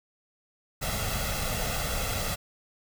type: noise with comb filter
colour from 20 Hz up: pink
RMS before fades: -30 dBFS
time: 0.81-2.36 s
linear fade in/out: 20 ms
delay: 1.5 ms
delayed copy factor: +0.7
effects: none